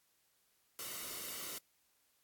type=noise with comb filter; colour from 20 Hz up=white; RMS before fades=-44 dBFS; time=0.79-1.58 s; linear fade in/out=0 ms; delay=1.2 ms; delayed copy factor=-0.55; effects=white hiss -75 dBFS RMS until 2.23 s + AAC 64 kbps